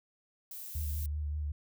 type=noise; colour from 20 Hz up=violet; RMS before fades=-44 dBFS; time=0.51-1.06 s; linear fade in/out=2 ms
type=tone with vibrato; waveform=sine; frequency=74.6 Hz; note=D2; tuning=28 cents sharp; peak=-32 dBFS; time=0.75-1.52 s; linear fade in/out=5 ms; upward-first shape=sine; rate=5.2 Hz; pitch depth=30 cents each way
effects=none